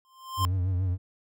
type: tone with exponential growth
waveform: square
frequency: 1048 Hz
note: C6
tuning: 2 cents sharp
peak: -24 dBFS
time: 0.05-0.45 s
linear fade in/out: 0 ms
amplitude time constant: 85 ms
type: tone with vibrato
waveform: triangle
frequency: 92.1 Hz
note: F#2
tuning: 7 cents flat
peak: -22 dBFS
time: 0.37-0.98 s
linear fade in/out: 50 ms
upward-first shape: triangle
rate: 7 Hz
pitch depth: 83 cents each way
effects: none